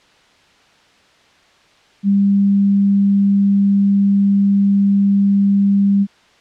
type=tone; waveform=sine; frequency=199.1 Hz; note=G3; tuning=27 cents sharp; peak=-10 dBFS; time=2.03-6.07 s; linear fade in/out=50 ms; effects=white hiss -51 dBFS RMS until 6.4 s + low-pass 4000 Hz 12 dB/octave